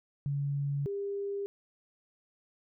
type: tone pair in turn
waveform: sine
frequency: 141.6 / 400.5 Hz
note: C#3 / G4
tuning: +37 / +37 cents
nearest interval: octave + tritone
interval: 1800 cents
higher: second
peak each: -29 / -32 dBFS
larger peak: first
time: 0.26-0.86 / 0.86-1.46 s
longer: neither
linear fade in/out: 0 ms
effects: none